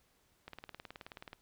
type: click train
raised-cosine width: 0.3 ms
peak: -30 dBFS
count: 17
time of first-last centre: 0.48-1.331 s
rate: 18.8 Hz
effects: pink hiss -72 dBFS RMS until 1.41 s